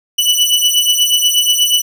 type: beating tone pair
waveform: sawtooth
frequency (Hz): 2960 / 2968.3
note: F#7 / F#7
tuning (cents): 0 / +5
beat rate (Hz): 8.3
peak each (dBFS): -10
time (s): 0.18-1.82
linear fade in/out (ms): 10
effects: none